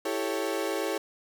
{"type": "chord", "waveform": "35% pulse", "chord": "A dominant seventh", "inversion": "second", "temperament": "equal", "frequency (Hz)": [329.6, 392, 440, 554.4], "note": ["E4", "G4", "A4", "C#5"], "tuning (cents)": [0, 0, 0, 0], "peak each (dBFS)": -32, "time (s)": [0.05, 0.98], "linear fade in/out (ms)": 5, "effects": []}